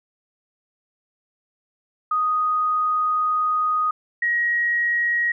sine tone pair in turn, 1244.5 / 1895 Hz, D#6 / A#6, 0 / +28 cents, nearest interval perfect fifth, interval 728 cents, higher second, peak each -18 dBFS, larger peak neither, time 2.11-3.91 / 4.22-5.32 s, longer first, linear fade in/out 5 ms, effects none

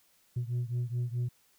sine beating tone pair, 120 / 124.7 Hz, B2 / B2, -49 / +17 cents, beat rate 4.7 Hz, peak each -30 / -32 dBFS, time 0.36-1.29 s, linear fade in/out 10 ms, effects tanh soft clip ceiling -27 dBFS + white hiss -67 dBFS RMS until 1.58 s

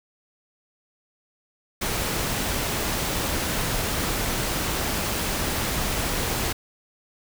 pink noise, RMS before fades -26 dBFS, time 1.81-6.53 s, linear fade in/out 10 ms, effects none

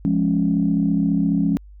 sine chord, Db major, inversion first, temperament just, 173.24 / 207.9 / 277.2 Hz, F3 / Ab3 / Db4, -14 / +2 / 0 cents, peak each -20 dBFS, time 0.05-1.57 s, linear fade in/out 0 ms, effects tanh soft clip ceiling -7 dBFS + added 50 Hz sine -40 dBFS peak until 1.8 s

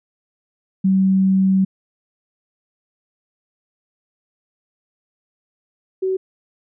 sine tone pair in turn, 190.9 / 377.9 Hz, G3 / F#4, -46 / +37 cents, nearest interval octave, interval 1183 cents, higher second, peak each -12 / -17 dBFS, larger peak first, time 0.84-1.65 / 6.02-6.17 s, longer first, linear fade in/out 10 ms, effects none

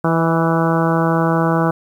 harmonic tone with a mistuned harmonic, 164.81 Hz, E3, in tune, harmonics 1 / 2 / 3 / 4 / 5 / 6 / 7 / 8 / 9, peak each -17 / -20 / -22 / -23 / -24 / -25 / -25 / -26 / -27 dBFS, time 0.04-1.71 s, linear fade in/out 5 ms, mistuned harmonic 4, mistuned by -23 cents, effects 8-bit

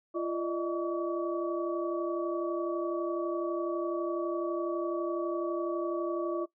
sine tone cluster, 344.3 / 598 / 630 / 1136 Hz, F4 / D5 / D#5 / C#6, -25 / +31 / +21 / +42 cents, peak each -31 / -37 / -39 / -38 dBFS, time 0.14-6.46 s, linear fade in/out 20 ms, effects noise-tail reverb RT60 0.1 s tail -17 dB re dry

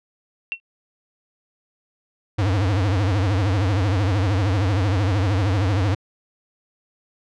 sine tone with exponential decay, 2718 Hz, F7, 48 cents flat, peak -18 dBFS, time 0.52-0.6 s, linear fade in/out 0 ms, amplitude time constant 16 ms
square tone with vibrato, 98 Hz, G2, in tune, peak -18 dBFS, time 2.38-5.95 s, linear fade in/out 10 ms, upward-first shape triangle, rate 13 Hz, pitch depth 210 cents each way
effects low-pass 5000 Hz 12 dB/octave

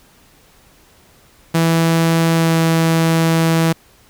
sawtooth tone with pitch glide, 164.81 to 163.67 Hz, E3 to E3, 0 to -12 cents, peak -8 dBFS, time 1.54-3.73 s, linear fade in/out 10 ms, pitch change -12 cents, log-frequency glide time 2.32-2.57 s, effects pink hiss -50 dBFS RMS until 4.09 s

